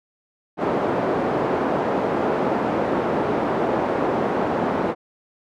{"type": "band-pass noise", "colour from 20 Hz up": "pink", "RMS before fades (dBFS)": -22, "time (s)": [0.57, 4.95], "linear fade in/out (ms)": 50, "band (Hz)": [280, 850], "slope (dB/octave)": 12, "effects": []}